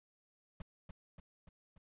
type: noise with echo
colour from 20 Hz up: brown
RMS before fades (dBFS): -45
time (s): 0.6-0.62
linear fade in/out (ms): 2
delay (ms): 290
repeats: 4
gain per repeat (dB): -4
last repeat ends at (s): 1.78
effects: resampled to 8000 Hz